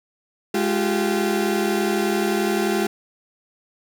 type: tone cluster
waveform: 35% pulse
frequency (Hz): 208.8 / 345.7 / 386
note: G#3 / F4 / G4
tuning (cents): +10 / -18 / -27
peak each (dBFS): -22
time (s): 0.54-2.87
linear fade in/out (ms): 5
effects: none